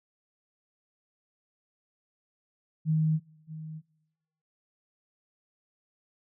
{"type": "tone with echo", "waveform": "sine", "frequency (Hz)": 157, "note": "D#3", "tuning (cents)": 16, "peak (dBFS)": -22, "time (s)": [2.85, 3.2], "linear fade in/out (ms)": 50, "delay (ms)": 620, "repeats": 1, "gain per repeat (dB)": -15, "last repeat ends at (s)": 3.82, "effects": ["noise-tail reverb RT60 0.9 s tail -21 dB re dry"]}